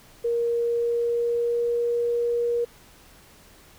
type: tone with pitch glide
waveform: sine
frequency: 470 to 474.4 Hz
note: A#4 to A#4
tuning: +14 to +30 cents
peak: -21 dBFS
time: 0.24-2.65 s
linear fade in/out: 10 ms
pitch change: +16 cents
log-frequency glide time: 0.52-1.88 s
effects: pink hiss -52 dBFS RMS until 3.78 s